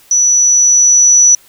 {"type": "tone with level ramp", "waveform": "sine", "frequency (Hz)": 5920, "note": "F#8", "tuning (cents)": 0, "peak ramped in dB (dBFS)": [-7, -3], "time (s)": [0.11, 1.35], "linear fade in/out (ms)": 2, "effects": ["white hiss -45 dBFS RMS until 1.48 s"]}